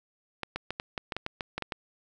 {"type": "clicks", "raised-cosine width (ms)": 0.3, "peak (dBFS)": -16, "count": 12, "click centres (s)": [0.433, 0.56, 0.706, 0.799, 0.978, 1.122, 1.166, 1.264, 1.408, 1.58, 1.623, 1.722], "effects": []}